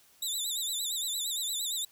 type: tone with vibrato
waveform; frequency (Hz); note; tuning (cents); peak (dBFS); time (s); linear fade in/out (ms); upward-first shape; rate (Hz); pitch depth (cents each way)
20% pulse; 3729; A#7; 0; -25; 0.22-1.85; 5; sine; 8.7; 120
effects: white hiss -62 dBFS RMS until 1.91 s